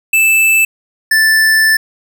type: tone pair in turn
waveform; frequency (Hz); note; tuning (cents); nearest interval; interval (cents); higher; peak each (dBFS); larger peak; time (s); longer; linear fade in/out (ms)
square; 2637 / 1760.6; E7 / A6; 0 / +1; perfect fifth; 699; first; -8; neither; 0.13-0.65 / 1.11-1.77; second; 5
effects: none